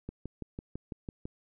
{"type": "click train", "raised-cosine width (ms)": 3, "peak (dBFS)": -25, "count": 8, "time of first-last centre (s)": [0.09, 1.255], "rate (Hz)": 6.01, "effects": []}